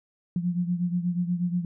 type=beating tone pair; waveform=sine; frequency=174.61 / 182.91 Hz; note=F3 / F#3; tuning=0 / -20 cents; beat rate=8.3 Hz; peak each=-25 / -30 dBFS; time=0.36-1.65 s; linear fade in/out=2 ms; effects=none